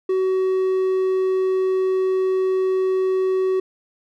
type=tone; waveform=triangle; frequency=376.3 Hz; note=F#4; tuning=29 cents sharp; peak=-15 dBFS; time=0.09-3.6 s; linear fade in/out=5 ms; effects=none